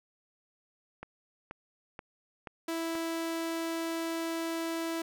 click train, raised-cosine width 0.5 ms, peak -26 dBFS, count 5, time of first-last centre 1.03-2.953 s, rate 2.08 Hz
sawtooth tone, 329.6 Hz, E4, in tune, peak -28 dBFS, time 2.68-5.02 s, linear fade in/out 5 ms
effects none

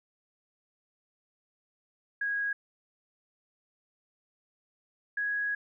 sine tone pair in turn, 1648 / 1662.3 Hz, G#6 / G#6, -14 / +1 cents, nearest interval unison, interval 15 cents, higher second, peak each -28 dBFS, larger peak neither, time 2.21-2.53 / 5.17-5.55 s, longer second, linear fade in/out 5 ms, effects none

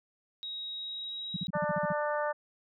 sine tone with pitch glide, 3800 to 3831 Hz, A#7 to A#7, +33 to +47 cents, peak -36 dBFS, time 0.43-1.47 s, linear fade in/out 0 ms, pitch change +14 cents, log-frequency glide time 0.76-1.23 s
sine tone bursts, 176.8 Hz, F3, 22 cents sharp, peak -30 dBFS, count 9, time 1.34-1.925 s, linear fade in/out 5 ms, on 25 ms, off 45 ms
harmonic tone, 297.3 Hz, D4, 21 cents sharp, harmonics 2 / 3 / 4 / 5 / 6, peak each -31 / -35 / -37 / -39 / -41 dBFS, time 1.53-2.33 s, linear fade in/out 20 ms
effects none

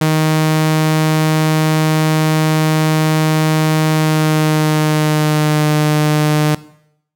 sawtooth tone with pitch glide, 156.4 to 151.51 Hz, D#3 to D#3, +9 to -46 cents, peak -7 dBFS, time 0.01-6.55 s, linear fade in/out 5 ms, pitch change -55 cents, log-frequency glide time 3.91-5.68 s, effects noise-tail reverb RT60 0.7 s tail -18 dB re dry

